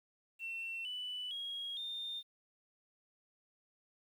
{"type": "tone with pitch steps", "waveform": "sine", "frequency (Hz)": [2702, 2981, 3288, 3628], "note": ["E7", "F#7", "G#7", "A#7"], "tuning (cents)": [42, 12, -18, -48], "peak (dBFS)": -38, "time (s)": [0.39, 2.23], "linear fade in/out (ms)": 50, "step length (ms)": 460, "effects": ["tanh soft clip ceiling -35 dBFS", "11-bit"]}